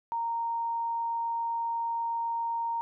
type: tone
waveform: sine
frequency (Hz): 927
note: A#5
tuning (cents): -10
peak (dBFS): -28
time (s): 0.12-2.81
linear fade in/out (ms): 0
effects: none